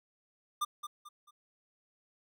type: tone with echo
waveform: square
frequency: 1196 Hz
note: D6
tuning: 31 cents sharp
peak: -30 dBFS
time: 0.61-0.65 s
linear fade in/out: 10 ms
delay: 220 ms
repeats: 3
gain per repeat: -9 dB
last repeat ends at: 1.31 s
effects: none